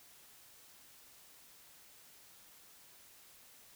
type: silence
effects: white hiss -60 dBFS RMS until 3.75 s